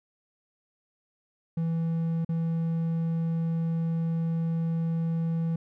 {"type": "tone with dropouts", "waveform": "triangle", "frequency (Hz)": 164.81, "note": "E3", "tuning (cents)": 0, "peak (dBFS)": -23, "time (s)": [1.57, 5.56], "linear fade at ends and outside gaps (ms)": 5, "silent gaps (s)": [2.248, 2.29], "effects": []}